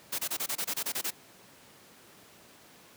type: noise bursts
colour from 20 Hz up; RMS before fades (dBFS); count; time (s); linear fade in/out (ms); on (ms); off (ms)
white; -32; 11; 0.12-1.107; 10; 67; 25
effects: pink hiss -55 dBFS RMS until 2.96 s + high-pass 150 Hz 12 dB/octave

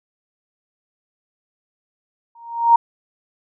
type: tone with exponential growth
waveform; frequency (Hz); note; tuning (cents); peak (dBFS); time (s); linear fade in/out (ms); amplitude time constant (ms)
sine; 932.3; A#5; 0; -5; 2.35-2.76; 5; 88
effects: none

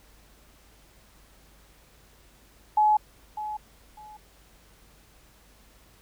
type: tone with echo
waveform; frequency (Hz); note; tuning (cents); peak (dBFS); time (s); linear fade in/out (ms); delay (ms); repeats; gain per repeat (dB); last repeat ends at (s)
sine; 850; G#5; +40; -17; 2.77-2.97; 5; 600; 2; -13; 4.17
effects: added 50 Hz sine -58 dBFS peak until 6.01 s + pink hiss -58 dBFS RMS until 6.01 s

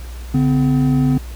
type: tone pair together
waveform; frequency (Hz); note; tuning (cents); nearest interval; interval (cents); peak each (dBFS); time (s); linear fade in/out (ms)
triangle; 142.8 / 254.7; D3 / C4; -48 / -46; minor seventh; 1002; -13; 0.34-1.18; 5
effects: added 60 Hz sine -28 dBFS peak until 1.35 s + pink hiss -41 dBFS RMS until 1.35 s

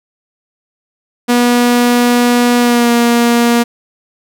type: tone with pitch glide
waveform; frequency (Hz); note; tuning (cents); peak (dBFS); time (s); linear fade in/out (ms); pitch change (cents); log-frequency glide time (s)
sawtooth; 242.3 to 236.6; B3 to A#3; -33 to +26; -4; 1.28-3.64; 20; -41; 2.59-2.91
effects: none

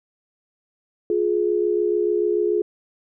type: tone pair together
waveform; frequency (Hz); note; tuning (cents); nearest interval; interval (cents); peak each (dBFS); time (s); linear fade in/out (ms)
sine; 353.3 / 420.2; F4 / G#4; +20 / +20; minor third; 300; -21 / -20; 1.1-2.62; 2
effects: none

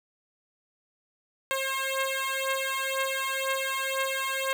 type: beating tone pair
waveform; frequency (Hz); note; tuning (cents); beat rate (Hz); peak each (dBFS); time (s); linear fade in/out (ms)
10% pulse; 534 / 536; C5 / C5; +35 / +42; 2; -22; 1.51-4.53; 0
effects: none

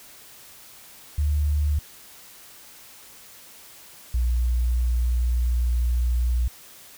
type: tone pair in turn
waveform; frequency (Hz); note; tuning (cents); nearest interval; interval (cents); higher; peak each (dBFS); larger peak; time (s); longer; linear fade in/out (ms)
sine; 73.8 / 60.23; D2 / B1; +9 / -43; major third; 352; first; -19; neither; 1.18-1.79 / 4.14-6.48; second; 5
effects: white hiss -47 dBFS RMS until 6.97 s

